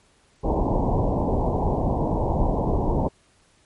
pink low-pass noise, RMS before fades -22 dBFS, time 0.43-3.09 s, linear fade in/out 20 ms, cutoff 990 Hz, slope 96 dB/octave, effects pink hiss -60 dBFS RMS until 3.65 s + MP3 48 kbps

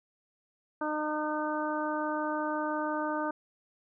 harmonic tone, 304.3 Hz, D#4, 38 cents flat, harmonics 1 / 2 / 3 / 4 / 5, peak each -34 / -35 / -35 / -37 / -39 dBFS, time 0.81-3.31 s, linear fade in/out 5 ms, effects none

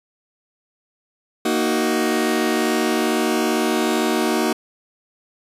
sawtooth chord, D# minor, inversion second, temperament just, 233.3 / 311.1 / 373.4 Hz, A#3 / D#4 / F#4, +2 / 0 / +16 cents, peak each -18 dBFS, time 1.45-4.53 s, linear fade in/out 5 ms, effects resampled to 32000 Hz

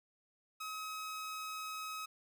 sawtooth tone, 1274 Hz, D#6, 41 cents sharp, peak -37 dBFS, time 0.6-2.06 s, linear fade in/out 10 ms, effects none

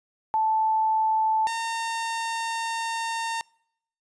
sine / sawtooth tone pair in turn, 877 / 913.2 Hz, A5 / A#5, -6 / -36 cents, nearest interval minor second, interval 70 cents, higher second, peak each -20 / -23 dBFS, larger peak first, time 0.34-1.47 / 1.47-3.41 s, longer second, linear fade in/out 0 ms, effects noise-tail reverb RT60 0.7 s tail -26 dB re dry + resampled to 22050 Hz

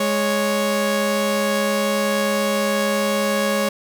sawtooth tone pair together, 207.7 / 554.4 Hz, G#3 / C#5, 0 / 0 cents, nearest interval octave + perfect fourth, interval 1700 cents, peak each -18 / -16 dBFS, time 0-3.69 s, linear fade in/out 5 ms, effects none

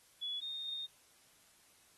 sine tone pair in turn, 3400 / 3678 Hz, G#7 / A#7, +40 / -24 cents, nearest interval minor second, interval 136 cents, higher second, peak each -37 / -39 dBFS, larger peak first, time 0.21-0.41 / 0.41-0.87 s, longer second, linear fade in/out 20 ms, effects white hiss -66 dBFS RMS until 1.97 s + AAC 32 kbps

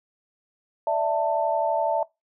sine chord, D suspended second, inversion none, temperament equal with one note detuned, 587.3 / 659.3 / 889.7 Hz, D5 / E5 / A5, 0 / 0 / +19 cents, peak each -27 / -23 / -25 dBFS, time 0.87-2.03 s, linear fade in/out 2 ms, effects noise-tail reverb RT60 0.2 s tail -22 dB re dry

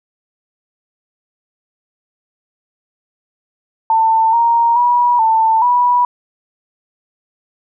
sine tone with pitch steps, 894 / 933 / 968 / 891 / 977 Hz, A5 / A#5 / B5 / A5 / B5, +27 / +1 / -35 / +22 / -19 cents, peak -9 dBFS, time 3.9-6.05 s, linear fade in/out 2 ms, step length 430 ms, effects none

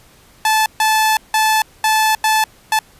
sawtooth tone bursts at uneven times, 871 Hz, A5, 18 cents flat, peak -8 dBFS, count 6, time 0.45-0.66 / 0.8-1.17 / 1.34-1.62 / 1.84-2.15 / 2.24-2.44 / 2.72-2.79 s, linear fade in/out 2 ms, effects pink hiss -48 dBFS RMS until 2.99 s + resampled to 32000 Hz

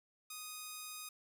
5% pulse tone, 1244 Hz, D#6, 1 cent flat, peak -33 dBFS, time 0.3-1.09 s, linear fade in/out 5 ms, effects none

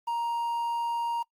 triangle tone with quantisation, 937 Hz, A#5, 9 cents sharp, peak -25 dBFS, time 0.07-1.23 s, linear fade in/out 10 ms, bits 9, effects noise-tail reverb RT60 0.1 s tail -24 dB re dry + Opus 48 kbps

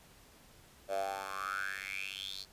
10% pulse tone with high-pass filter sweep, 97 Hz, G2, 18 cents flat, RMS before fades -39 dBFS, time 0.88-2.46 s, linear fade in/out 50 ms, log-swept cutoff 590 to 4400 Hz, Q 8.6, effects pink hiss -60 dBFS RMS until 2.52 s + resampled to 32000 Hz

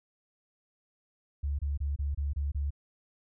sine tone bursts, 71.3 Hz, C#2, 49 cents sharp, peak -28 dBFS, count 7, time 1.43-2.706 s, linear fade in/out 10 ms, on 160 ms, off 26 ms, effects none

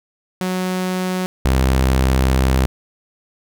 sawtooth tone pair in turn, 184.3 / 65.3 Hz, F#3 / C2, -7 / -3 cents, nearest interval octave + tritone, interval 1796 cents, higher first, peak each -15 / -9 dBFS, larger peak second, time 0.41-1.26 / 1.45-2.66 s, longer second, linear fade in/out 0 ms, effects none

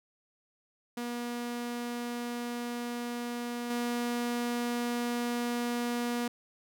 sawtooth tone with level steps, 240 Hz, B3, 49 cents flat, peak -30 / -26 dBFS, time 0.97-6.28 s, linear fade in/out 5 ms, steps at 3.7 s, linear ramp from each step 5 ms, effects none

